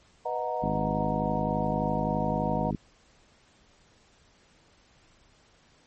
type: chord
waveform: sine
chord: B major seventh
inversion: none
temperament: equal with one note detuned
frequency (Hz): 493.9 / 622.3 / 734 / 932.3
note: B4 / D#5 / F#5 / A#5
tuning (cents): 0 / 0 / -14 / 0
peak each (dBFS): -34 / -33 / -33 / -33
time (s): 0.25-2.71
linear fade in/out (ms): 10
type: harmonic tone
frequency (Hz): 51.7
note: G#1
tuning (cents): -7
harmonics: 1 / 2 / 3 / 4 / 5 / 6 / 7 / 8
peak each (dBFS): -37 / -40 / -32 / -32 / -35 / -38 / -46 / -46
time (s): 0.62-2.76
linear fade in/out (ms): 10
effects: pink hiss -61 dBFS RMS until 5.86 s + MP3 32 kbps